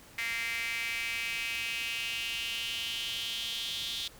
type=tone with high-pass filter sweep; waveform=sawtooth; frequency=231 Hz; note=A#3; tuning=16 cents flat; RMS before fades=-35 dBFS; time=0.18-4.08 s; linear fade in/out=5 ms; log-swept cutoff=2100 to 3500 Hz; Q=5.7; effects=pink hiss -54 dBFS RMS until 4.19 s